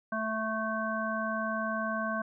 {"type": "harmonic tone", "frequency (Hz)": 220, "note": "A3", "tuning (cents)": 0, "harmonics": [1, 3, 5, 7], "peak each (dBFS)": [-35, -35, -35, -35], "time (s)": [0.12, 2.22], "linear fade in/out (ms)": 5, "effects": []}